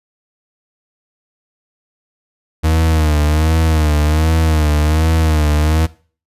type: tone with vibrato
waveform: 40% pulse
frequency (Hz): 77.78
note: D#2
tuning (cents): 0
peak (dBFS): -10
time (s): 2.63-5.87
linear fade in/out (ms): 20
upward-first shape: sine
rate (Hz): 1.3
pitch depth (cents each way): 67
effects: noise-tail reverb RT60 0.4 s tail -19 dB re dry + resampled to 32000 Hz